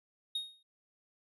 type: tone with exponential decay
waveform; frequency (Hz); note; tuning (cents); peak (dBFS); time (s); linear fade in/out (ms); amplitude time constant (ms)
triangle; 3729; A#7; 0; -29; 0.35-0.63; 5; 59
effects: resampled to 32000 Hz

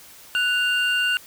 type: tone pair together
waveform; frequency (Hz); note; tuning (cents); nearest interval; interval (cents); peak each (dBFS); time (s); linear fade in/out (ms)
triangle; 1480.1 / 2794; F#6 / F7; 0 / 0; major seventh; 1100; -20; 0.35-1.17; 0
effects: white hiss -46 dBFS RMS until 1.26 s

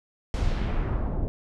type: noise with low-pass filter sweep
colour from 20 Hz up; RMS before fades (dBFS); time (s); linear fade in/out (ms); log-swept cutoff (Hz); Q
brown; -26; 0.34-1.28; 0; 7600 to 520; 1.1
effects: none

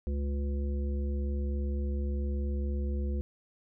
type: harmonic tone with a mistuned harmonic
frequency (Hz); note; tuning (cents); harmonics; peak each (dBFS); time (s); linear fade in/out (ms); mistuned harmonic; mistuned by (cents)
71; C#2; +42; 1 / 3 / 5 / 7; -29 / -39 / -43 / -46; 0.07-3.21; 0; 1; -36
effects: none

